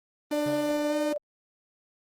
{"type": "tone with pitch glide", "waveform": "45% pulse", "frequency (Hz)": [297.8, 303.7], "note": ["D4", "D#4"], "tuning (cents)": [24, -42], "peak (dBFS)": -28, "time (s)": [0.31, 1.13], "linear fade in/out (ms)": 5, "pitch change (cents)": 34, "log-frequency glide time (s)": [0.89, 0.94]}
{"type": "tone with tremolo", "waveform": "sine", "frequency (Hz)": 590, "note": "D5", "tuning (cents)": 8, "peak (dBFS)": -26, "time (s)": [0.32, 1.18], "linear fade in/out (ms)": 10, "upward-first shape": "square", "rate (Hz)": 19, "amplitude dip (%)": 30}
{"type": "tone with exponential decay", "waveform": "square", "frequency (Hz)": 139.4, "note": "C#3", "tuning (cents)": 10, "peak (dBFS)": -35, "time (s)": [0.46, 0.97], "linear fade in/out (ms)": 2, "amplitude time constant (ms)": 110}
{"effects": ["Opus 24 kbps"]}